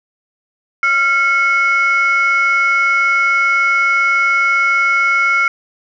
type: tone pair together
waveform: sine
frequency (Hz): 1380.9 / 2192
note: F6 / C#7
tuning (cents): -20 / -20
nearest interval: minor sixth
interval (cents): 800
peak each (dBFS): -12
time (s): 0.83-5.48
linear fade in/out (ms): 2
effects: tanh soft clip ceiling -6 dBFS